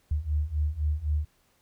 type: beating tone pair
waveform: sine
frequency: 73 / 76.9 Hz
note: D2 / D#2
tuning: -10 / -20 cents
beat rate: 3.9 Hz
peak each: -29 / -27 dBFS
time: 0.11-1.25 s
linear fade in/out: 5 ms
effects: pink hiss -67 dBFS RMS until 1.61 s